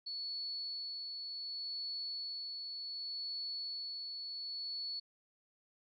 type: tone with tremolo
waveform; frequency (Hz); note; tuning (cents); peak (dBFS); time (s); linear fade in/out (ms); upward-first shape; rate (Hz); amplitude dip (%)
sine; 4417; C#8; -7; -38; 0.06-5; 10; sine; 0.67; 30
effects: none